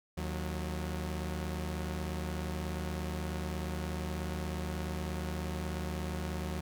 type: tone pair together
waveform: sawtooth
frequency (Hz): 76.7 / 182.42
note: D#2 / F#3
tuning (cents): -24 / -24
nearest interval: octave + minor third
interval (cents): 1500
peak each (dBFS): -32 / -35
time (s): 0.17-6.61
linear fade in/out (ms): 10
effects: none